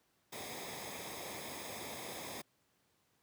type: noise with comb filter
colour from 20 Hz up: pink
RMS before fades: -45 dBFS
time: 0.32-2.42 s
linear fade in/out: 10 ms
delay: 0.69 ms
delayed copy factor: -0.65
effects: pink hiss -75 dBFS RMS until 3.22 s + high-pass 100 Hz 12 dB/octave